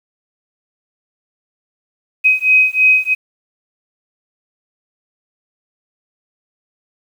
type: beating tone pair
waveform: sine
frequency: 2522 / 2525.1 Hz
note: D#7 / D#7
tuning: +23 / +25 cents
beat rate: 3.1 Hz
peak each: -12 dBFS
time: 2.24-3.15 s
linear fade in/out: 20 ms
effects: 7-bit